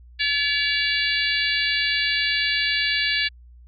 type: harmonic tone with a mistuned harmonic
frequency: 572 Hz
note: D5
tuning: 46 cents flat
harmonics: 3 / 4 / 5 / 6 / 7 / 8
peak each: -25 / -26 / -27 / -28 / -28 / -29 dBFS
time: 0.19-3.29 s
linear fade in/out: 20 ms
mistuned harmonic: 5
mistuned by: -33 cents
effects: added 60 Hz sine -44 dBFS peak until 3.67 s